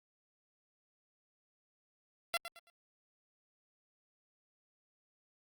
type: tone with echo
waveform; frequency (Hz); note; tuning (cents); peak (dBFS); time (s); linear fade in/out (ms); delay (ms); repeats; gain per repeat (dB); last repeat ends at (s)
10% pulse; 681; F5; -44; -22; 2.34-2.37; 0; 110; 3; -11; 2.7
effects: Opus 48 kbps